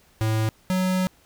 square tone pair in turn, 110 / 185.33 Hz, A2 / F#3, 0 / +3 cents, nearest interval major sixth, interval 903 cents, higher second, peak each -21 dBFS, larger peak neither, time 0.21-0.49 / 0.7-1.07 s, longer second, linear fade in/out 0 ms, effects pink hiss -58 dBFS RMS until 1.25 s

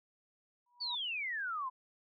sine tone with exponential growth, 970 Hz, B5, 31 cents flat, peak -38 dBFS, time 0.66-0.95 s, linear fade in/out 5 ms, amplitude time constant 62 ms
sine exponential sweep, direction down, 4647 to 987.8 Hz, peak -35 dBFS, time 0.8-1.7 s, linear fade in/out 20 ms
effects none

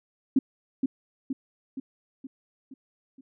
sine tone with echo, 266.2 Hz, C4, 30 cents sharp, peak -16 dBFS, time 0.36-0.39 s, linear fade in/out 5 ms, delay 470 ms, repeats 6, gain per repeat -5 dB, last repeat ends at 3.21 s, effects none

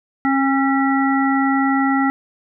harmonic tone with a mistuned harmonic, 270.9 Hz, C#4, 40 cents flat, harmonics 1 / 3 / 5 / 7, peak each -16 / -21 / -23 / -24 dBFS, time 0.25-2.1 s, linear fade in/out 0 ms, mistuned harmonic 7, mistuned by +44 cents, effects none

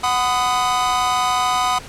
45% pulse chord, B major, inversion second, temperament equal with one note detuned, 740 / 1006.8 / 1244.5 Hz, F#5 / B5 / D#6, 0 / +33 / 0 cents, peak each -21 dBFS, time 0.03-1.79 s, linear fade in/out 10 ms, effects pink hiss -37 dBFS RMS until 1.88 s + low-pass 9000 Hz 12 dB/octave

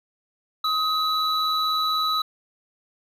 triangle tone pair together, 1262 / 3942 Hz, D#6 / B7, +24 / -4 cents, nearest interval octave + minor sixth, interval 1972 cents, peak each -21 / -23 dBFS, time 0.64-2.22 s, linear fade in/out 5 ms, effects none

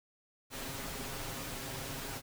pink noise with comb filter, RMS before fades -41 dBFS, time 0.5-2.22 s, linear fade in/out 50 ms, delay 7.4 ms, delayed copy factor +0.55, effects none

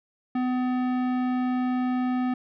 sine tone with tanh clipping, 252 Hz, B3, 35 cents sharp, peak -25 dBFS, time 0.35-2.34 s, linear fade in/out 5 ms, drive 16 dB, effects none

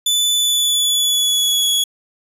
sawtooth tone with pitch glide, 3490 to 3363 Hz, A7 to G#7, -15 to +21 cents, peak -11 dBFS, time 0.06-1.84 s, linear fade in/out 5 ms, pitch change -64 cents, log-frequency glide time 0.34-1.7 s, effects resampled to 32000 Hz

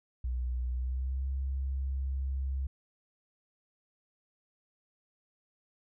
sine tone with pitch glide, 61.74 to 66.94 Hz, B1 to C2, 0 to +40 cents, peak -30 dBFS, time 0.24-2.67 s, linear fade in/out 5 ms, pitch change +140 cents, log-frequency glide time 0.7-1.27 s, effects none

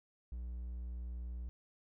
triangle tone, 60.3 Hz, B1, 41 cents flat, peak -38 dBFS, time 0.32-1.49 s, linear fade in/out 0 ms, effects none

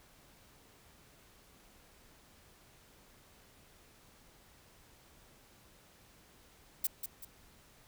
violet noise with echo, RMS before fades -31 dBFS, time 6.84-6.87 s, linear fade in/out 5 ms, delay 190 ms, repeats 2, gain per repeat -8 dB, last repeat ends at 7.25 s, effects pink hiss -62 dBFS RMS until 7.87 s

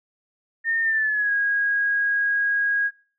sine tone with pitch glide, 1823 to 1643 Hz, A#6 to G#6, -39 to -19 cents, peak -19 dBFS, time 0.64-2.91 s, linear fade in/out 50 ms, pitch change -180 cents, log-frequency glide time 0.82-1.33 s, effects noise-tail reverb RT60 0.4 s tail -20 dB re dry

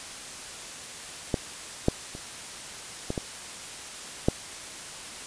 clicks, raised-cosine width 2 ms, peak -10 / -6 / -25 / -15 / -15 / -6 dBFS, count 6, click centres 1.342 / 1.884 / 2.151 / 3.104 / 3.178 / 4.285 s, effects white hiss -40 dBFS RMS until 5.26 s + resampled to 22050 Hz

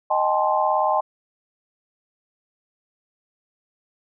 sine chord, A half-diminished seventh, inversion second, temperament equal with one note detuned, 622.3 / 784 / 861.9 / 1046.5 Hz, Eb5 / G5 / A5 / C6, 0 / 0 / -36 / 0 cents, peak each -23 dBFS, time 0.1-1.01 s, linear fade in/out 10 ms, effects none

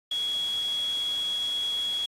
sine tone in noise, 3336 Hz, G#7, 7 cents sharp, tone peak -26 dBFS, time 0.11-2.06 s, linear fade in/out 5 ms, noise white, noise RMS -42 dBFS, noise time 0.11-2.06 s, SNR +13 dB, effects low-pass 9000 Hz 12 dB/octave + AAC 48 kbps

